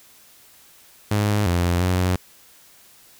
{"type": "tone with pitch steps", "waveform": "sawtooth", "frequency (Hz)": [103.8, 87.4, 91.2], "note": ["G#2", "F2", "F#2"], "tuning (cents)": [0, 2, -24], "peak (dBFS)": -14, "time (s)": [1.11, 2.16], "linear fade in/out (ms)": 5, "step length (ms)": 350, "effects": ["white hiss -51 dBFS RMS until 3.19 s"]}